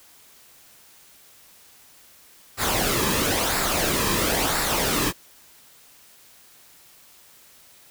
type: noise with flanger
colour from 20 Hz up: pink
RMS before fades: -23 dBFS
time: 2.57-5.13 s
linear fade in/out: 50 ms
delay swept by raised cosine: 0.32 to 1.42 ms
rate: 0.99 Hz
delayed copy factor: -0.55
effects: white hiss -52 dBFS RMS until 7.9 s